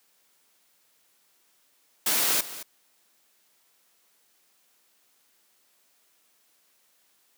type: noise with echo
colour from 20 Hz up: white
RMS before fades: -24 dBFS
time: 2.06-2.41 s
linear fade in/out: 5 ms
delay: 220 ms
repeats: 1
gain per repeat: -15 dB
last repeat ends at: 2.63 s
effects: white hiss -66 dBFS RMS until 7.37 s + high-pass 200 Hz 12 dB/octave